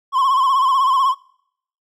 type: tone with vibrato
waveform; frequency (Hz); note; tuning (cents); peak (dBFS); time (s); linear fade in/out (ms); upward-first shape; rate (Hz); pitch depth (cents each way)
triangle; 1062; C6; +25; -11; 0.12-1.15; 50; sine; 16; 85
effects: noise-tail reverb RT60 0.7 s tail -25 dB re dry